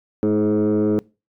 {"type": "tone with frequency modulation", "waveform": "sine", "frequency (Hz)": 318.2, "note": "D#4", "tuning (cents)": 39, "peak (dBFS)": -13, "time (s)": [0.23, 0.99], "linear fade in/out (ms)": 0, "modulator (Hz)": 105, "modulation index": 1.4, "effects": ["noise-tail reverb RT60 0.3 s tail -25 dB re dry", "tanh soft clip ceiling -14 dBFS"]}